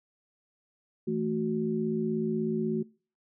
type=tone cluster; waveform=sine; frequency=164.4 / 220.8 / 369.2 Hz; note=E3 / A3 / F#4; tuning=-4 / +6 / -4 cents; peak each=-35 / -30 / -30 dBFS; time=1.07-2.83 s; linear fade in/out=10 ms; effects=noise-tail reverb RT60 0.4 s tail -24 dB re dry